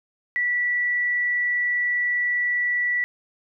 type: tone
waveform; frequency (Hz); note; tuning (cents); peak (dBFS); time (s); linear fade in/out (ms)
sine; 1955; B6; -18; -20; 0.36-3.04; 0
effects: none